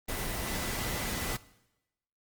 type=tone in noise; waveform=sine; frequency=1992 Hz; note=B6; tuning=14 cents sharp; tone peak=-44 dBFS; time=0.08-1.37 s; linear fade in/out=10 ms; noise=pink; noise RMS=-34 dBFS; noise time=0.08-1.37 s; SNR=-13 dB; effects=noise-tail reverb RT60 0.9 s tail -19 dB re dry + Opus 24 kbps